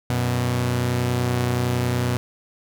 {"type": "tone pair together", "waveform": "sawtooth", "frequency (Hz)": [92.12, 122.7], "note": ["F#2", "B2"], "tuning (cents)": [-7, -11], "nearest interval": "perfect fourth", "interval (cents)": 496, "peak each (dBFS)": [-23, -17], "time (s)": [0.1, 2.17], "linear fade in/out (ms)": 0, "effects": []}